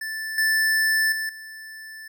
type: tone with level steps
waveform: square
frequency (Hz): 1760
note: A6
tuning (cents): 0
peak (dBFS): -29 / -19 / -26 / -38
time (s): 0.01-2.08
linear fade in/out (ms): 5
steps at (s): 0.38 / 1.12 / 1.29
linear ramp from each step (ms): 2
effects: none